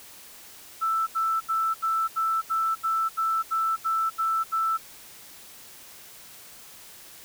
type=tone bursts; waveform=sine; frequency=1324 Hz; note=E6; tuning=7 cents sharp; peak=-22 dBFS; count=12; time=0.81-4.777 s; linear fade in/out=20 ms; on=260 ms; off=77 ms; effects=white hiss -47 dBFS RMS until 7.24 s